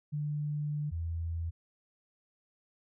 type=tone pair in turn; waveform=sine; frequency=148.3 / 83.23 Hz; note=D3 / E2; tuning=+17 / +17 cents; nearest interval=minor seventh; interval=1000 cents; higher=first; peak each=-31 / -32 dBFS; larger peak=first; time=0.12-0.91 / 0.91-1.51 s; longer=first; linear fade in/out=20 ms; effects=none